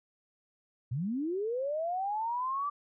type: linear sweep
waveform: sine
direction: up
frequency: 109.9 to 1174.7 Hz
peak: -30 dBFS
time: 0.91-2.7 s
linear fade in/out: 10 ms
effects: none